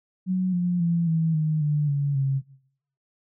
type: tone with pitch steps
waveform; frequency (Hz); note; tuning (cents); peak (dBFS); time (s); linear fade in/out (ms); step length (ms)
sine; 185 / 177.05 / 169.45 / 162.17 / 155.21 / 148.54 / 142.16 / 136.06; F#3 / F3 / E3 / E3 / D#3 / D3 / C#3 / C#3; 0 / +24 / +48 / -28 / -4 / +20 / +44 / -32; -20; 0.26-2.42; 50; 270
effects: noise-tail reverb RT60 0.7 s tail -19 dB re dry